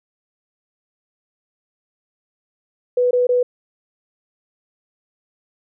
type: tone bursts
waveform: sine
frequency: 493.9 Hz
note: B4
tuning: in tune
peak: -13 dBFS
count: 3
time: 2.97-3.43 s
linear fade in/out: 5 ms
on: 140 ms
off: 20 ms
effects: none